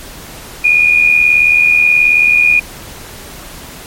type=tone with amplitude modulation; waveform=sine; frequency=2443 Hz; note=D#7; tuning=32 cents flat; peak=-3 dBFS; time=0.64-2.6 s; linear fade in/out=10 ms; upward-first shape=sine; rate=78.6 Hz; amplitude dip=60%; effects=pink hiss -31 dBFS RMS until 3.86 s + MP3 64 kbps